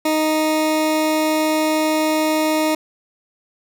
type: tone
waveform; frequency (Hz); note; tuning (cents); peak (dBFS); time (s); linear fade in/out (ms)
20% pulse; 311.1; D#4; 0; -11; 0.05-2.75; 5
effects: none

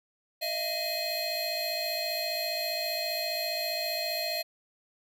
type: tone cluster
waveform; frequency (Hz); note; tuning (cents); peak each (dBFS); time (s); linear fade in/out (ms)
square; 624 / 679 / 2524 / 4208; D#5 / F5 / D#7 / C8; +5 / -49 / +24 / +9; -37 / -37 / -39 / -33; 0.41-4.43; 20
effects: none

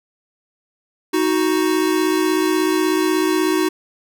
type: tone pair together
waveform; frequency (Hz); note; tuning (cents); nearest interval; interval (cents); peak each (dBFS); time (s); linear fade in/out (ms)
square; 313.6 / 370; D#4 / F#4; +14 / 0; minor third; 286; -19; 1.13-3.69; 10
effects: none

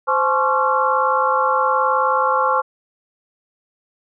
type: tone cluster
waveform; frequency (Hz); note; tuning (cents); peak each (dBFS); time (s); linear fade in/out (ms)
sine; 519 / 858 / 1068 / 1127 / 1371; C5 / A5 / C6 / C#6 / F6; -14 / -44 / +35 / +28 / -32; -21; 0.07-2.62; 20
effects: none

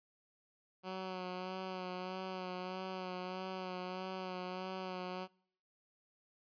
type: tone with vibrato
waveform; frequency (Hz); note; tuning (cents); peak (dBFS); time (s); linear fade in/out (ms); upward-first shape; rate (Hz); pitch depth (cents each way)
10% pulse; 185; F#3; 0; -32; 0.83-5.28; 50; sine; 1.6; 28
effects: noise-tail reverb RT60 0.7 s tail -26 dB re dry + resampled to 11025 Hz

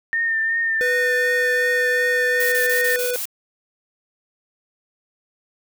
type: tone with vibrato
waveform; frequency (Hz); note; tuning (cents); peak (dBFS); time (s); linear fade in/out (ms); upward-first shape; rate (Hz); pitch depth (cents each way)
sine; 1814; A#6; -48; -18; 0.13-2.96; 0; triangle; 2.7; 33
type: tone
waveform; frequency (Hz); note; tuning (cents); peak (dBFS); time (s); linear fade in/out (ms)
square; 493.9; B4; 0; -22; 0.81-3.16; 0
type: noise bursts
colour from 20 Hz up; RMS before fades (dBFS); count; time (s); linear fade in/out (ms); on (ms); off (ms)
blue; -27; 6; 2.4-3.255; 2; 120; 27
effects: none

